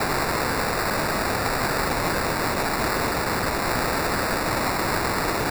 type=noise with sample-and-hold; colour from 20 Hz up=violet; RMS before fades=-24 dBFS; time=0-5.5 s; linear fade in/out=5 ms; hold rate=3150 Hz; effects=none